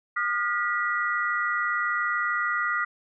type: tone cluster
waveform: sine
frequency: 1219 / 1426 / 1947 Hz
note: D#6 / F6 / B6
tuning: -36 / +36 / -25 cents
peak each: -28 dBFS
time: 0.16-2.85 s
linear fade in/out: 10 ms
effects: none